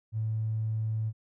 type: tone with tanh clipping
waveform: triangle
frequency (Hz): 110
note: A2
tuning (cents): 0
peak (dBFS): -27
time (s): 0.12-1.13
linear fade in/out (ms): 50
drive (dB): 2
effects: none